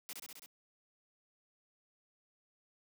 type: noise with echo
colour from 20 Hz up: white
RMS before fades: -44 dBFS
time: 0.09-0.13 s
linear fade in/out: 0 ms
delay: 66 ms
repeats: 5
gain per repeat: -2 dB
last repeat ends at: 0.46 s
effects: high-pass 200 Hz 12 dB/octave